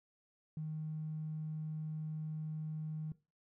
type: tone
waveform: triangle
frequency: 155.56 Hz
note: D#3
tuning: in tune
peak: -34 dBFS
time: 0.57-3.12 s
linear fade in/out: 2 ms
effects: noise-tail reverb RT60 0.3 s tail -22 dB re dry + tanh soft clip ceiling -36 dBFS